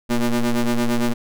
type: ring-modulated tone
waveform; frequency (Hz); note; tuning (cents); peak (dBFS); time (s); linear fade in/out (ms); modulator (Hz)
40% pulse; 120.4; B2; -44; -13; 0.09-1.14; 20; 116
effects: none